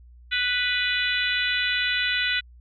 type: harmonic tone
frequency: 493.9 Hz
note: B4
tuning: in tune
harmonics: 3 / 4 / 5 / 6 / 7 / 8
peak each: -27 / -28 / -29 / -30 / -30 / -31 dBFS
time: 0.31-2.41 s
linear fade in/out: 20 ms
effects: added 60 Hz sine -46 dBFS peak until 2.6 s